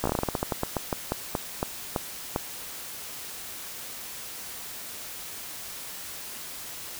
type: slowing click train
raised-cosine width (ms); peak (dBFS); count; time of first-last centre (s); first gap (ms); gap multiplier
1; -11; 20; 0.04-2.361; 15; 1.2
effects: white hiss -39 dBFS RMS until 6.99 s

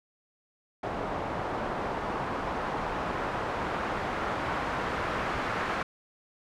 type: noise with low-pass filter sweep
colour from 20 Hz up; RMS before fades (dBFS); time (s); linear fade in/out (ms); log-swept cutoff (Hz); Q
white; -32; 0.83-5.83; 5; 870 to 1400; 1.1
effects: none

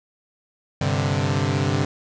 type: chord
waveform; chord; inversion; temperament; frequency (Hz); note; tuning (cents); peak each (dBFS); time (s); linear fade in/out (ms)
sawtooth; G suspended fourth; none; equal; 98 / 130.81 / 146.83; G2 / C3 / D3; 0 / 0 / 0; -20; 0.81-1.85; 5
effects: resampled to 16000 Hz + 7-bit

